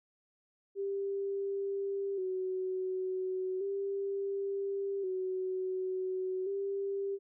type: tone with vibrato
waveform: sine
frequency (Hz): 384.1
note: G4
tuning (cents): -35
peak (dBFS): -32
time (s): 0.75-7.19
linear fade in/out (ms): 50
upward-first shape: square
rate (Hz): 0.35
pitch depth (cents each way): 50
effects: none